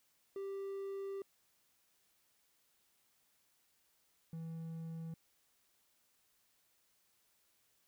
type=tone pair in turn; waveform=triangle; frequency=392.5 / 163.46 Hz; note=G4 / E3; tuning=+2 / -14 cents; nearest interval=octave + minor third; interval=1516 cents; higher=first; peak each=-38 / -40 dBFS; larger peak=first; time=0.36-1.22 / 4.33-5.14 s; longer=first; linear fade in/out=2 ms; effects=white hiss -75 dBFS RMS until 7.87 s